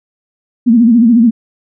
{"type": "tone with vibrato", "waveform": "sine", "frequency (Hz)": 233.1, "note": "A#3", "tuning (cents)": 0, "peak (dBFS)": -4, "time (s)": [0.66, 1.31], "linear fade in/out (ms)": 20, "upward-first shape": "sine", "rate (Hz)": 14, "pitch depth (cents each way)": 110, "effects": []}